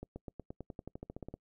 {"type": "accelerating click train", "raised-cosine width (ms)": 2, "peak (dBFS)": -29, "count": 16, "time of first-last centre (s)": [0.03, 1.34], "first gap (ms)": 130, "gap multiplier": 0.94, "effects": ["noise-tail reverb RT60 0.1 s tail -26 dB re dry"]}